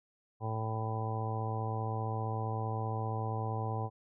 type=harmonic tone; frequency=110.6 Hz; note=A2; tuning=9 cents sharp; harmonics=1 / 2 / 3 / 4 / 5 / 6 / 7 / 8 / 9; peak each=-34 / -46 / -47 / -43 / -46 / -50 / -40 / -49 / -43 dBFS; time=0.4-3.9 s; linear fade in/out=50 ms; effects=none